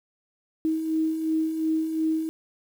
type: beating tone pair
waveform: sine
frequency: 315.7 / 318.5 Hz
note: D#4 / D#4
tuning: +25 / +41 cents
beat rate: 2.8 Hz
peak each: -32 / -23 dBFS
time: 0.65-2.29 s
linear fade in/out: 0 ms
effects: 8-bit

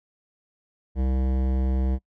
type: tone with hard clipping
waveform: sine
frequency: 65 Hz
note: C2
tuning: 11 cents flat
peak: -23 dBFS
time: 0.95-1.99 s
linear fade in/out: 50 ms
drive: 16 dB
effects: noise-tail reverb RT60 0.1 s tail -23 dB re dry

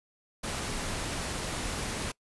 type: noise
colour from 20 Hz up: pink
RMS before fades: -34 dBFS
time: 0.43-2.12 s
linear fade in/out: 10 ms
effects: noise-tail reverb RT60 0.1 s tail -23 dB re dry + resampled to 24000 Hz

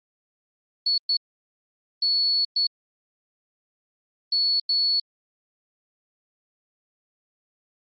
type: tone bursts at uneven times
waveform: sine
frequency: 4409 Hz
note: C#8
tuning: 10 cents flat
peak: -19 dBFS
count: 6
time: 0.86-0.98 / 1.09-1.17 / 2.02-2.45 / 2.56-2.67 / 4.32-4.6 / 4.69-5 s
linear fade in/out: 5 ms
effects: Opus 32 kbps

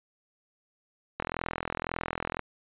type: click train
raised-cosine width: 0.5 ms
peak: -15 dBFS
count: 51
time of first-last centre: 1.2-2.393 s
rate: 41.9 Hz
effects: resampled to 8000 Hz

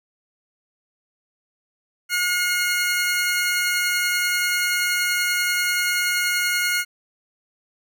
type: tone pair together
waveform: sawtooth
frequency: 1436.8 / 2150 Hz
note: F6 / C7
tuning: +49 / +47 cents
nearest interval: perfect fifth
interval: 698 cents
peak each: -19 dBFS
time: 2.09-6.85 s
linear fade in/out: 50 ms
effects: none

